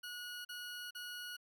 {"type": "tone bursts", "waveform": "20% pulse", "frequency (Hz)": 1455, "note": "F#6", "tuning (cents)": -29, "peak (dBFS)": -39, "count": 3, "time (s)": [0.03, 1.368], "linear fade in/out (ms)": 10, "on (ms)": 420, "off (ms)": 39, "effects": []}